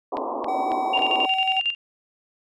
white band-pass noise, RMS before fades -28 dBFS, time 0.12-1.26 s, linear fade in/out 5 ms, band 240 to 1100 Hz, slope 96 dB/octave
click train, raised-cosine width 0.3 ms, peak -19 dBFS, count 4, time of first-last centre 0.17-0.992 s, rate 3.65 Hz
triangle tone, 760 Hz, F#5, 46 cents sharp, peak -21 dBFS, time 0.48-1.6 s, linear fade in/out 5 ms
sine tone with tremolo, 2794 Hz, F7, in tune, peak -19 dBFS, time 0.93-1.75 s, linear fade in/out 10 ms, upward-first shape square, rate 11 Hz, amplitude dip 70%
effects none

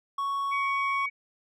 triangle tone with pitch glide, 1111 to 1100.1 Hz, C#6 to C#6, +4 to -14 cents, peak -25 dBFS, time 0.18-1.06 s, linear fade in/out 5 ms, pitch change -18 cents, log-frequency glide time 0.55-0.65 s
sine tone, 2252 Hz, C#7, 27 cents sharp, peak -29 dBFS, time 0.51-1.1 s, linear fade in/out 20 ms
effects none

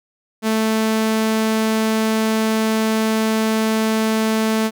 sawtooth tone, 220.1 Hz, A3, 1 cent sharp, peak -12 dBFS, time 0.42-4.71 s, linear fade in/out 50 ms, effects none

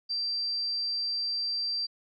sine tone, 4700 Hz, D8, 1 cent sharp, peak -28 dBFS, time 0.09-1.87 s, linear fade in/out 20 ms, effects none

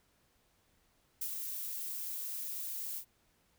violet noise with ADSR envelope, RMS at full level -36 dBFS, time 1.21-3.05 s, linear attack 7 ms, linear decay 64 ms, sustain -4 dB, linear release 77 ms, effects pink hiss -72 dBFS RMS until 3.58 s

